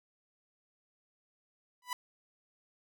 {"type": "tone with exponential growth", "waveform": "sawtooth", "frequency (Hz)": 990, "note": "B5", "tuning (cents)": 4, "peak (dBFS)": -26, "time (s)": [1.82, 1.93], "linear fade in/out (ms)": 2, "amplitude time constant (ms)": 22, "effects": []}